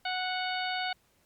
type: harmonic tone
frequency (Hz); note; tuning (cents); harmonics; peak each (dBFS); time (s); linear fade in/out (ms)
738; F#5; -5; 1 / 2 / 3 / 4 / 5 / 6; -33 / -36 / -38 / -39 / -40 / -41; 0.05-0.93; 5
effects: pink hiss -68 dBFS RMS until 1.25 s + MP3 96 kbps